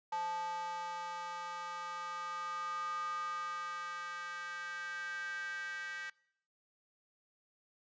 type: tone with high-pass filter sweep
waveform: square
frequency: 174.61 Hz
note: F3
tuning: in tune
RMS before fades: -41 dBFS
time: 0.12-6.1 s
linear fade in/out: 5 ms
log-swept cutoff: 890 to 1700 Hz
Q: 7.6
effects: noise-tail reverb RT60 0.7 s tail -24 dB re dry + resampled to 16000 Hz